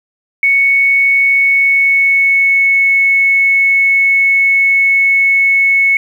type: tone with pitch glide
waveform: sine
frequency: 2217 to 2203 Hz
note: C#7 to C#7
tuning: 0 to -11 cents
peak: -7 dBFS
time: 0.43-5.97 s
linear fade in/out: 2 ms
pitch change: -11 cents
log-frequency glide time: 1.25-2.94 s
effects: 7-bit